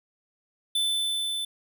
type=tone with level ramp; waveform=square; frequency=3520 Hz; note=A7; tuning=in tune; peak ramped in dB=-23 to -29 dBFS; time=0.75-1.45 s; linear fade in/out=5 ms; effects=none